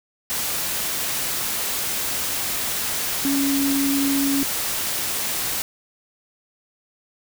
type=tone in noise; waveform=sine; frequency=277.2 Hz; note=C#4; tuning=in tune; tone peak=-19 dBFS; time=3.25-4.43 s; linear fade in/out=0 ms; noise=white; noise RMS=-25 dBFS; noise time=0.3-5.62 s; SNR=+3 dB; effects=none